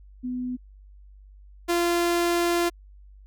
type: tone pair in turn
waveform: sine / sawtooth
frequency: 250 / 345 Hz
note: B3 / F4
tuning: +21 / -21 cents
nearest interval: tritone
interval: 558 cents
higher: second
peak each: -27 / -17 dBFS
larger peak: second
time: 0.23-0.57 / 1.68-2.7 s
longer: second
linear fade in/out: 20 ms
effects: added 49 Hz sine -46 dBFS peak until 3.26 s